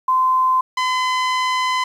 sine / sawtooth tone pair in turn, 1032 / 1017.8 Hz, C6 / C6, -24 / -48 cents, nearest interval unison, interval 24 cents, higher first, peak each -13 dBFS, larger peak neither, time 0.08-0.61 / 0.77-1.84 s, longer second, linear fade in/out 5 ms, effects low-pass 5000 Hz 12 dB/octave + 8-bit

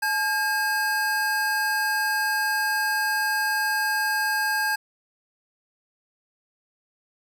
square tone pair together, 859.5 / 1616 Hz, A5 / G#6, -41 / -48 cents, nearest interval major seventh, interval 1093 cents, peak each -28 / -24 dBFS, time 0.02-4.76 s, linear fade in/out 10 ms, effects none

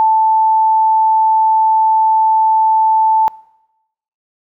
sine tone, 880 Hz, A5, in tune, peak -8 dBFS, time 0-3.28 s, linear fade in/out 0 ms, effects noise-tail reverb RT60 0.9 s tail -23 dB re dry

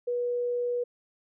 sine tone, 485.9 Hz, B4, 28 cents flat, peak -26 dBFS, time 0.07-0.84 s, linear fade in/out 10 ms, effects none

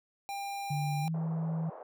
square tone, 798 Hz, G5, 31 cents sharp, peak -36 dBFS, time 0.29-1.08 s, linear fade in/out 0 ms
sine tone with pitch glide, 146.83 to 161.98 Hz, D3 to E3, 0 to -30 cents, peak -30 dBFS, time 0.7-1.7 s, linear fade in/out 10 ms, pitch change +170 cents, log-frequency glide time 1.02-1.07 s
pink band-pass noise, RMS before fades -47 dBFS, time 1.14-1.83 s, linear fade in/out 2 ms, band 480 to 940 Hz, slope 24 dB/octave
effects none

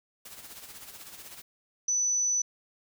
white noise with tremolo, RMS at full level -44 dBFS, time 0.25-1.42 s, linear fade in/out 5 ms, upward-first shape sine, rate 16 Hz, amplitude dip 55%
sine tone, 5980 Hz, F#8, 17 cents sharp, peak -24 dBFS, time 1.88-2.42 s, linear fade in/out 5 ms
effects none

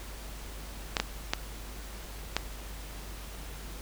clicks, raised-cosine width 0.2 ms, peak -8 dBFS, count 4, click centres 0.968 / 1 / 1.335 / 2.366 s, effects added 50 Hz sine -41 dBFS peak until 3.81 s + pink hiss -46 dBFS RMS until 3.81 s

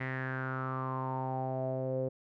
sawtooth tone with low-pass filter sweep, 130.81 Hz, C3, in tune, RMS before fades -35 dBFS, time 0-2.09 s, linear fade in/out 10 ms, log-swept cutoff 2000 to 490 Hz, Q 7.1, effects none

